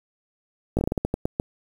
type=slowing click train; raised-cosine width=2 ms; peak=-9 dBFS; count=11; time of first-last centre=0.77-1.399 s; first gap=18 ms; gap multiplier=1.26; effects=7-bit